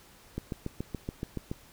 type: click train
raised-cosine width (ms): 3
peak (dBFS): -20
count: 9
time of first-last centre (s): 0.38-1.515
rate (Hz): 7.05
effects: pink hiss -56 dBFS RMS until 1.72 s